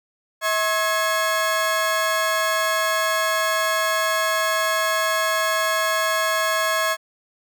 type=tone cluster; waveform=35% pulse; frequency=645 / 1079 / 1672 Hz; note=E5 / C#6 / G#6; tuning=-38 / -47 / +11 cents; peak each=-22 dBFS; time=0.41-6.97 s; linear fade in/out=50 ms; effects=none